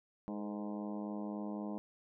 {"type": "harmonic tone with a mistuned harmonic", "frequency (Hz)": 103.8, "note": "G#2", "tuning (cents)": 0, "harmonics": [2, 3, 4, 5, 6, 7, 8, 9, 10], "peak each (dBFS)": [-40, -44, -51, -51, -50, -54, -54, -55, -57], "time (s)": [0.28, 1.78], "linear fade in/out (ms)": 0, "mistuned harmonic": 4, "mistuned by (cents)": 56, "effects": []}